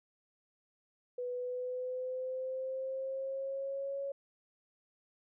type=tone with pitch glide; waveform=sine; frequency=493.9 to 554.4 Hz; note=B4 to C#5; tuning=0 to 0 cents; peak=-35 dBFS; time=1.18-4.12 s; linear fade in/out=5 ms; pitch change=+200 cents; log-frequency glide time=1.31-4 s; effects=none